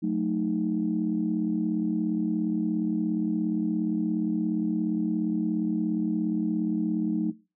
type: chord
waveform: sine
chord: D# diminished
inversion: first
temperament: equal with one note detuned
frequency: 182.87 / 220 / 311.1 Hz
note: F#3 / A3 / D#4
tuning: -20 / 0 / 0 cents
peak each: -28 dBFS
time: 0.02-7.32 s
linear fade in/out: 20 ms
effects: noise-tail reverb RT60 0.3 s tail -20 dB re dry + tanh soft clip ceiling -15 dBFS